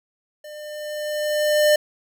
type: tone with level ramp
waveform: square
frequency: 601 Hz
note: D5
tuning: 40 cents sharp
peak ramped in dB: -37 to -13 dBFS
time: 0.44-1.76 s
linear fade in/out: 5 ms
effects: none